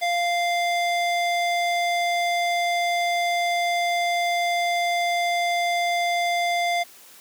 square tone with band-pass filter, 696 Hz, F5, 6 cents flat, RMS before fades -23 dBFS, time 0.01-6.84 s, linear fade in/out 20 ms, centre 2000 Hz, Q 0.56, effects white hiss -48 dBFS RMS until 7.2 s + high-pass 200 Hz 12 dB/octave

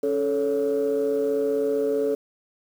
sine tone cluster, 278.2 / 436.8 / 560 Hz, C#4 / A4 / C#5, +6 / -13 / +18 cents, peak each -28 / -21 / -27 dBFS, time 0.03-2.15 s, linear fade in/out 5 ms, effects tanh soft clip ceiling -15 dBFS + 8-bit

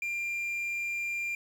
triangle tone with quantisation, 2387 Hz, D7, 28 cents sharp, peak -29 dBFS, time 0.02-1.35 s, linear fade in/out 2 ms, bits 9, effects none

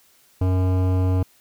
sine tone with hard clipping, 92.5 Hz, F#2, in tune, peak -19 dBFS, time 0.41-1.23 s, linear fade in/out 5 ms, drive 16 dB, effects white hiss -57 dBFS RMS until 1.4 s

